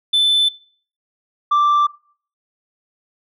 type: tone pair in turn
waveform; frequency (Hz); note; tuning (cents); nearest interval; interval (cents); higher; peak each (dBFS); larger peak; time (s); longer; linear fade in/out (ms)
sine; 3520 / 1174.7; A7 / D6; 0 / 0; octave + perfect fifth; 1900; first; -9; neither; 0.13-0.49 / 1.51-1.87; neither; 10
effects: noise-tail reverb RT60 0.5 s tail -24 dB re dry + tanh soft clip ceiling -11 dBFS